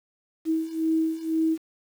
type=beating tone pair; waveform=sine; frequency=320 / 322 Hz; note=D#4 / E4; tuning=+49 / -41 cents; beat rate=2 Hz; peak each=-27 / -24 dBFS; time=0.45-1.58 s; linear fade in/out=50 ms; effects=8-bit